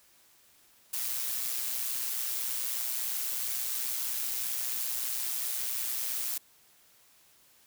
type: noise with amplitude modulation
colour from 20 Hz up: blue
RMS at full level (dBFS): -31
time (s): 0.93-6.38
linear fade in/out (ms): 5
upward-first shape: sine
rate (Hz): 123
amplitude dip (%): 45
effects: white hiss -62 dBFS RMS until 7.66 s